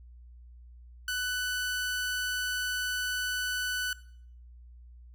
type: tone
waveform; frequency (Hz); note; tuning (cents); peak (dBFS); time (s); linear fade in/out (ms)
sawtooth; 1493; F#6; +15; -26; 1.08-3.93; 2
effects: noise-tail reverb RT60 0.6 s tail -19 dB re dry + added 60 Hz sine -48 dBFS peak until 5.14 s